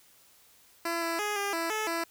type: tone with pitch steps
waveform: 10% pulse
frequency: 336.8 / 333.3 / 416.6 / 402.4 / 331.9 / 432.8 / 333.7 Hz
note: E4 / E4 / G#4 / G4 / E4 / A4 / E4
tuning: +37 / +19 / +5 / +45 / +12 / -29 / +21 cents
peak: -21 dBFS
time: 0.85-2.04 s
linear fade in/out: 5 ms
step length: 170 ms
effects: white hiss -60 dBFS RMS until 2.1 s